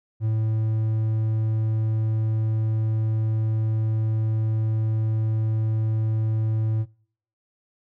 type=tone; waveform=triangle; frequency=110 Hz; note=A2; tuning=in tune; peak=-18 dBFS; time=0.2-6.86 s; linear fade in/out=50 ms; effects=noise-tail reverb RT60 0.6 s tail -26 dB re dry